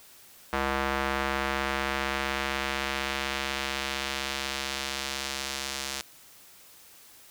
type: tone with band-pass filter sweep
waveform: square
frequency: 67.9 Hz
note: C#2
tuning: 35 cents flat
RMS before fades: -31 dBFS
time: 0.53-6.01 s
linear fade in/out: 0 ms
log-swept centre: 1300 to 5700 Hz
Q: 0.85
effects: white hiss -53 dBFS RMS until 7.3 s